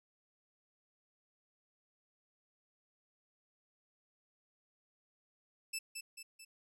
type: tone with echo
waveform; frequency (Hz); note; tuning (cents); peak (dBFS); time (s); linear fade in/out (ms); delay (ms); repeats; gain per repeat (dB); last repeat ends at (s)
15% pulse; 2637; E7; 0; -30; 5.73-5.79; 10; 220; 3; -5; 6.45
effects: none